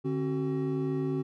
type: tone cluster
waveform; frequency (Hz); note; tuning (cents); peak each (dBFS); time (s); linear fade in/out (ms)
triangle; 147.1 / 268.9 / 377; D3 / C4 / F#4; +3 / +47 / +32; -30; 0.04-1.23; 20
effects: none